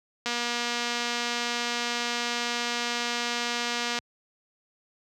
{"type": "click train", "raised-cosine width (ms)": 0.2, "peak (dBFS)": -12, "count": 892, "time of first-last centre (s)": [0.26, 3.988], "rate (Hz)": 239, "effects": ["high-pass 80 Hz 12 dB/octave"]}